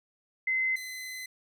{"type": "tone pair in turn", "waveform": ["sine", "sawtooth"], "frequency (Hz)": [2056, 2034], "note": ["C7", "C7"], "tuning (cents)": [-31, -50], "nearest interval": "unison", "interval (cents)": 19, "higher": "first", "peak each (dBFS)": [-25, -34], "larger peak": "first", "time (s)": [[0.47, 0.76], [0.76, 1.26]], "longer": "second", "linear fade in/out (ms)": 5, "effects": []}